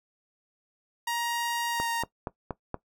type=tone with pitch glide; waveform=sawtooth; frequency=942 to 930.1 Hz; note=A#5 to A#5; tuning=+18 to -4 cents; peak=-24 dBFS; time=1.07-2.03 s; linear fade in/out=5 ms; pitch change=-22 cents; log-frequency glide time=1.7-1.88 s
type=click train; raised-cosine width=1 ms; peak=-17 dBFS; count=5; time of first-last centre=1.8-2.743 s; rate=4.24 Hz
effects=noise-tail reverb RT60 0.1 s tail -18 dB re dry